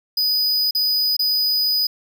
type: tone with dropouts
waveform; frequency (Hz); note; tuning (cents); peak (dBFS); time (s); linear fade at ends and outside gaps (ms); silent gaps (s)
square; 4973; D#8; -2; -17; 0.17-1.87; 5; 0.709-0.749 / 1.167-1.192
effects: none